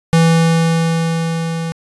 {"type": "tone with level ramp", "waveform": "square", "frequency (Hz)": 164.81, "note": "E3", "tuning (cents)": 0, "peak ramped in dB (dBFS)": [-8, -20], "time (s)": [0.13, 1.72], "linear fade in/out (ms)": 0, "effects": ["resampled to 24000 Hz"]}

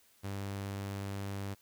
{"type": "tone", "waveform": "sawtooth", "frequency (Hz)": 99.1, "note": "G2", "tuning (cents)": 19, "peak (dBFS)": -33, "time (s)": [0.23, 1.55], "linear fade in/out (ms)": 20, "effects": ["white hiss -66 dBFS RMS until 1.61 s"]}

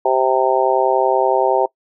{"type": "harmonic tone", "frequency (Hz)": 130.6, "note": "C3", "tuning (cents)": -3, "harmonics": [3, 4, 5, 6, 7], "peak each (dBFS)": [-19, -19, -19, -19, -19], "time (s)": [0.05, 1.66], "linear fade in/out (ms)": 5, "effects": ["noise-tail reverb RT60 0.1 s tail -22 dB re dry"]}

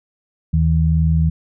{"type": "tone pair together", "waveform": "sine", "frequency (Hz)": [77.78, 159.93], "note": ["D#2", "D#3"], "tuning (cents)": [0, 48], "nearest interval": "octave", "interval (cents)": 1248, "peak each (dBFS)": -15, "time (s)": [0.53, 1.3], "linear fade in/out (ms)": 10, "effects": []}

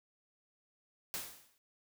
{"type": "noise with exponential decay", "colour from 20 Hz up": "white", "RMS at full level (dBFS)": -37, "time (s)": [1.14, 1.58], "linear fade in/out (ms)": 0, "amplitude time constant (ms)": 95, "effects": []}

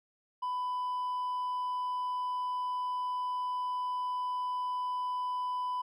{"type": "tone with hard clipping", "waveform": "sine", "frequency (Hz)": 997, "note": "B5", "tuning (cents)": 16, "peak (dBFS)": -32, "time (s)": [0.42, 5.82], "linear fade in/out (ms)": 10, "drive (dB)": 2, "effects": []}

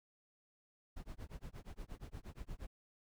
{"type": "noise with tremolo", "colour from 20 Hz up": "brown", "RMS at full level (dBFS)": -45, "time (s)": [0.96, 2.67], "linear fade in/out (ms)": 10, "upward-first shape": "sine", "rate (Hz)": 8.5, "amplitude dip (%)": 100, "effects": []}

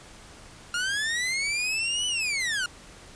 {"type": "linear two-way sweep", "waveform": "sawtooth", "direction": "up then down", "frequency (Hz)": [1396.9, 2996, 1396.9], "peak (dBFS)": -22, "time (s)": [0.74, 2.66], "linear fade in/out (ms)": 2, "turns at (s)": 2.07, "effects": ["pink hiss -48 dBFS RMS until 3.15 s", "resampled to 22050 Hz"]}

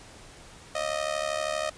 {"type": "tone with amplitude modulation", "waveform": "sawtooth", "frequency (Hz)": 622.3, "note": "D#5", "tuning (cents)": 0, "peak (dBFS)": -20, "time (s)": [0.75, 1.7], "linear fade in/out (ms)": 5, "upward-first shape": "sine", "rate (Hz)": 72.6, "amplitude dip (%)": 85, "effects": ["pink hiss -49 dBFS RMS until 1.77 s", "resampled to 22050 Hz"]}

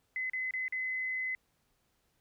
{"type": "tone with dropouts", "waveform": "sine", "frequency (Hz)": 2033, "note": "B6", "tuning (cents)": 50, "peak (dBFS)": -32, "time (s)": [0.16, 1.35], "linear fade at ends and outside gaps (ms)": 1, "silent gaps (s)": [[0.298, 0.334], [0.509, 0.537], [0.681, 0.724]], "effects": ["pink hiss -75 dBFS RMS until 2.2 s"]}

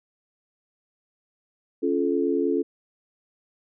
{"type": "chord", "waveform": "sine", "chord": "Db augmented", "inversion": "none", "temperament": "just", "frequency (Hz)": [277.2, 346.5, 433.1], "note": ["Db4", "F4", "A4"], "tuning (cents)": [0, -14, -27], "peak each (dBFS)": -25, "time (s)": [1.82, 2.63], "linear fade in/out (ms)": 20, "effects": []}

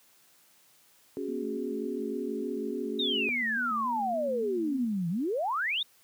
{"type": "chord", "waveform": "sine", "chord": "C# suspended fourth", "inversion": "none", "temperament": "just", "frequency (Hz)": [277.2, 369.6, 415.8], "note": ["C#4", "F#4", "G#4"], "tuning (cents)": [0, -2, 2], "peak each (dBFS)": -36, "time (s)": [1.17, 3.29], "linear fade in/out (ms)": 0}
{"type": "tone with vibrato", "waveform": "sine", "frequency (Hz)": 233.1, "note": "A#3", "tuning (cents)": 0, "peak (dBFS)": -36, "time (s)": [1.28, 4.85], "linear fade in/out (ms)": 5, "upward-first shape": "square", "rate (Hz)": 3.5, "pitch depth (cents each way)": 65}
{"type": "exponential two-way sweep", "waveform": "sine", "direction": "down then up", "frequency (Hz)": [3800, 162.6, 3800], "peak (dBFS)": -27, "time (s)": [2.99, 5.83], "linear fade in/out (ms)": 5, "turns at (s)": 5.09}
{"effects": ["white hiss -62 dBFS RMS until 6.03 s", "high-pass 100 Hz 12 dB/octave"]}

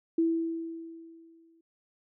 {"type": "tone with exponential decay", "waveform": "sine", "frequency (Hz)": 329.5, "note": "E4", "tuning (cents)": -1, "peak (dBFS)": -21, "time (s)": [0.18, 1.61], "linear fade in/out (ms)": 5, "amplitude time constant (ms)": 310, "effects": []}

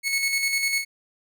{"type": "tone with tremolo", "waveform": "sawtooth", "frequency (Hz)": 2200, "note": "C#7", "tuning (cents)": -14, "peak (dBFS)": -17, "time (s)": [0.03, 0.85], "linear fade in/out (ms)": 50, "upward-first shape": "square", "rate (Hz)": 10, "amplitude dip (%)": 40, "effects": []}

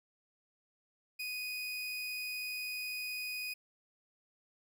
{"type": "tone", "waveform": "30% pulse", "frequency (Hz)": 2489, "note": "D#7", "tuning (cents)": 0, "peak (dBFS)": -35, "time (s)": [1.19, 3.54], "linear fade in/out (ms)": 10, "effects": []}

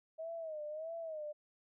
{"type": "tone with vibrato", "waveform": "sine", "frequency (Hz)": 632, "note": "D#5", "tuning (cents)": 27, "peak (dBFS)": -40, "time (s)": [0.18, 1.33], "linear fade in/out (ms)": 20, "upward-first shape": "sine", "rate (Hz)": 1.6, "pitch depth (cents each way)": 98, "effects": []}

